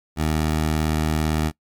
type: tone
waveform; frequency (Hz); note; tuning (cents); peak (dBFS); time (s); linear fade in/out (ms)
15% pulse; 77.78; D#2; 0; -13; 0.16-1.52; 50
effects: noise-tail reverb RT60 0.1 s tail -22 dB re dry + MP3 96 kbps